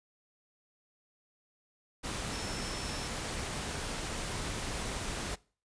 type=tone in noise; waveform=sine; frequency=5400 Hz; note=E8; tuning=41 cents sharp; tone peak=-46 dBFS; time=2.31-3.08 s; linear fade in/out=20 ms; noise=pink; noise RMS=-37 dBFS; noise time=2.03-5.36 s; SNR=-12 dB; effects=noise-tail reverb RT60 0.4 s tail -23 dB re dry + resampled to 22050 Hz